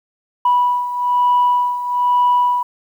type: beating tone pair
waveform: sine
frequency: 981 / 982.1 Hz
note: B5 / B5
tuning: -12 / -10 cents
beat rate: 1.1 Hz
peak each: -13 / -18 dBFS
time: 0.45-2.63 s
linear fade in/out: 5 ms
effects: tanh soft clip ceiling -7 dBFS + 8-bit